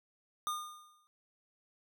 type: tone with exponential decay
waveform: square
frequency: 1216 Hz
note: D#6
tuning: 40 cents flat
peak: -32 dBFS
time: 0.47-1.07 s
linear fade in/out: 0 ms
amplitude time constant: 130 ms
effects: none